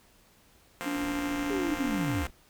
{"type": "chord", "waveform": "5% pulse", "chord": "F suspended fourth", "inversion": "none", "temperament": "just", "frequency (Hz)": [174.61, 232.8, 261.9], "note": ["F3", "Bb3", "C4"], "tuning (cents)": [0, -2, 2], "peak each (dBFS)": -29, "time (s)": [0.81, 2.27], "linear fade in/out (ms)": 0}
{"type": "tone with tremolo", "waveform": "triangle", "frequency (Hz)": 287.5, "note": "D4", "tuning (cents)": -37, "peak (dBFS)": -27, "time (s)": [0.85, 2.24], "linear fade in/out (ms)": 20, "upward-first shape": "square", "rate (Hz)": 13, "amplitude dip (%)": 25}
{"type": "noise", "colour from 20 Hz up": "brown", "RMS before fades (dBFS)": -46, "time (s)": [0.95, 2.31], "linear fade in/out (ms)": 10}
{"type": "linear sweep", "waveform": "sine", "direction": "down", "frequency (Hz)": [415.3, 58.27], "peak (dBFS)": -30, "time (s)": [1.5, 2.26], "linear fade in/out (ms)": 5}
{"effects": ["pink hiss -61 dBFS RMS until 2.49 s"]}